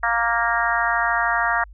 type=harmonic tone; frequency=233.1 Hz; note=A#3; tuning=in tune; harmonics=3 / 4 / 5 / 6 / 7 / 8; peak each=-25 / -25 / -25 / -25 / -25 / -25 dBFS; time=0.03-1.64 s; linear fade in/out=5 ms; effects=added 50 Hz sine -40 dBFS peak until 1.73 s